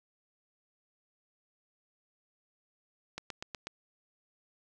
click train, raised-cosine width 0.2 ms, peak -21 dBFS, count 5, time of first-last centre 3.18-3.67 s, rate 8.16 Hz, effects none

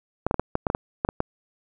clicks, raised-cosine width 1 ms, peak -8 dBFS, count 11, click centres 0.266 / 0.311 / 0.343 / 0.396 / 0.554 / 0.668 / 0.701 / 0.749 / 1.049 / 1.089 / 1.204 s, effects none

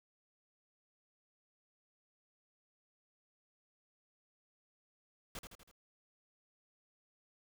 pink noise with echo, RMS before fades -45 dBFS, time 5.35-5.39 s, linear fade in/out 2 ms, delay 81 ms, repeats 4, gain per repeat -5 dB, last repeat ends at 5.714 s, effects none

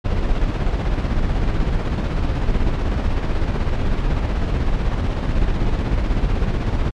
brown noise with tremolo, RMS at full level -17 dBFS, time 0.04-6.91 s, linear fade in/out 20 ms, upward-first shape square, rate 16 Hz, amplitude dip 35%, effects low-pass 4000 Hz 12 dB/octave + MP3 96 kbps

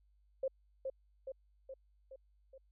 sine tone with echo, 531 Hz, C5, 25 cents sharp, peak -32 dBFS, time 0.43-0.48 s, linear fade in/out 5 ms, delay 420 ms, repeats 5, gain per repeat -4 dB, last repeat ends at 2.58 s, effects added 50 Hz sine -67 dBFS peak until 2.71 s

